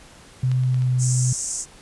sine tone with pitch glide, 127.9 to 126.43 Hz, C3 to B2, -39 to +41 cents, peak -17 dBFS, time 0.43-1.33 s, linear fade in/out 5 ms, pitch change -20 cents, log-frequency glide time 0.63-0.92 s
clicks, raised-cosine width 0.2 ms, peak -20 / -27 / -24 / -25 dBFS, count 4, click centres 0.516 / 0.636 / 0.744 / 0.821 s
white band-pass noise, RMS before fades -28 dBFS, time 0.98-1.66 s, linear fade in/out 50 ms, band 6100 to 8400 Hz, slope 48 dB/octave
effects pink hiss -47 dBFS RMS until 1.81 s + resampled to 24000 Hz

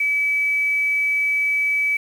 sine tone with quantisation, 2292 Hz, D7, 43 cents flat, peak -17 dBFS, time 0-1.97 s, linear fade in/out 5 ms, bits 7, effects none

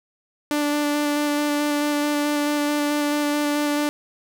sawtooth tone with vibrato, 293.7 Hz, D4, in tune, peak -16 dBFS, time 0.51-3.89 s, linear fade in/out 0 ms, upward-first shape square, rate 4.6 Hz, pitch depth 9 cents each way, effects none

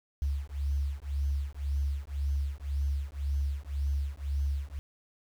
sine beating tone pair, 69.3 / 71.2 Hz, C#2 / C#2, 0 / +47 cents, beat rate 1.9 Hz, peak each -31 dBFS, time 0.22-4.79 s, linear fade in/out 0 ms, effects tanh soft clip ceiling -21 dBFS + 9-bit

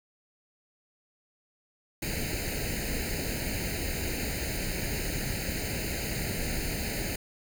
pink noise with comb filter, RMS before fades -32 dBFS, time 2.02-7.16 s, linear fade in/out 5 ms, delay 0.44 ms, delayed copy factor +0.9, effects none

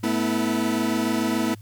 40% pulse chord, A suspended second, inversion none, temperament equal with one note detuned, 220 / 246.9 / 324 Hz, A3 / B3 / E4, 0 / 0 / -30 cents, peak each -25 dBFS, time 0.03-1.55 s, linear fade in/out 10 ms, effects added 105 Hz sine -40 dBFS peak until 1.61 s + white hiss -59 dBFS RMS until 1.61 s

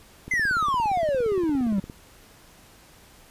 click train, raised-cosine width 3 ms, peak -24 dBFS, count 29, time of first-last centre 0.28-1.898 s, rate 17.3 Hz
triangle exponential sweep, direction down, 2093 to 186.8 Hz, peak -19 dBFS, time 0.31-1.8 s, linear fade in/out 5 ms
effects pink hiss -52 dBFS RMS until 3.3 s + resampled to 32000 Hz

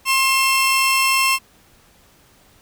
sawtooth tone pair together, 1064.7 / 2683 Hz, C6 / E7, +30 / +30 cents, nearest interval octave + major third, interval 1600 cents, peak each -14 dBFS, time 0.05-1.39 s, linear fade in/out 50 ms, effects pink hiss -53 dBFS RMS until 2.61 s

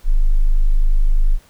sine tone, 25.8 Hz, G#0, 10 cents flat, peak -9 dBFS, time 0.04-1.39 s, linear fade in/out 50 ms, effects pink hiss -51 dBFS RMS until 1.49 s

